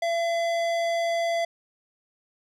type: tone with tanh clipping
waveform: sine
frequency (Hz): 676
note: E5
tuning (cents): +43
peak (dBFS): -25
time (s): 0.02-1.45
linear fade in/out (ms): 5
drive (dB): 17
effects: none